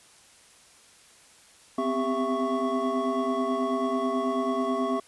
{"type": "tone cluster", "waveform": "triangle", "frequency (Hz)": [252.7, 261.9, 397.5, 666, 1108], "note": ["B3", "C4", "G4", "E5", "C#6"], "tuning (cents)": [40, 2, 24, 18, -1], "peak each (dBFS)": -29, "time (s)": [1.78, 5], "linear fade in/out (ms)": 5, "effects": ["white hiss -55 dBFS RMS until 5.07 s", "resampled to 24000 Hz"]}